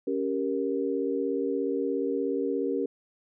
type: chord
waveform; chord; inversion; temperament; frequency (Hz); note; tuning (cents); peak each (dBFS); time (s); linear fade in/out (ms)
sine; G diminished; second; equal with one note detuned; 277.2 / 392 / 468.9; Db4 / G4 / Bb4; 0 / 0 / +10; -30; 0.07-2.86; 5
effects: none